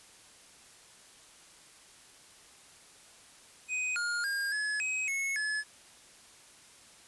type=tone with pitch steps; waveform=square; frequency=2504 / 1421 / 1615 / 1701 / 2536 / 2188 / 1712 Hz; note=D#7 / F6 / G#6 / G#6 / D#7 / C#7 / A6; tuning=+10 / +30 / -49 / +41 / +32 / -23 / -48 cents; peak=-31 dBFS; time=3.68-5.64 s; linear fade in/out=50 ms; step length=280 ms; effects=white hiss -56 dBFS RMS until 7.07 s + resampled to 24000 Hz